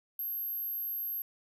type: tone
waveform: sine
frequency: 12544 Hz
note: G9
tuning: in tune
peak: -33 dBFS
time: 0.19-1.22 s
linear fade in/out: 2 ms
effects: none